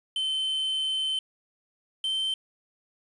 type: tone pair in turn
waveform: triangle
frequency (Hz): 3076 / 3103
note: G7 / G7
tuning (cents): -33 / -18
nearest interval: unison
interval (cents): 15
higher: second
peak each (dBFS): -24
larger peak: neither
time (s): 0.16-1.19 / 2.04-2.34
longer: first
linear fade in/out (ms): 2
effects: resampled to 24000 Hz + 9-bit